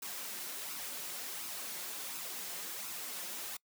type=noise with flanger; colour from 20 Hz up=white; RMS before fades=-42 dBFS; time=0.02-3.57 s; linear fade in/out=5 ms; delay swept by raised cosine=0.77 to 5.67 ms; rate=1.4 Hz; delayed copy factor=+0.55; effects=noise-tail reverb RT60 0.1 s tail -25 dB re dry + high-pass 200 Hz 12 dB/octave